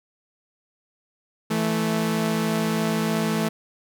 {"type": "tone pair together", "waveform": "sawtooth", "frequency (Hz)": [165, 218.9], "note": ["E3", "A3"], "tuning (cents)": [2, -9], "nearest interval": "perfect fourth", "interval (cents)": 489, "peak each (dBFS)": [-22, -19], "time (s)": [1.5, 3.49], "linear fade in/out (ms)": 10, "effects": []}